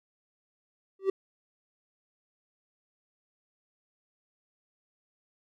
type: tone with exponential growth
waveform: triangle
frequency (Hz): 386.3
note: G4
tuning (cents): -25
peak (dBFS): -17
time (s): 0.99-1.1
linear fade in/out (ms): 5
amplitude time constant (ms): 23
effects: none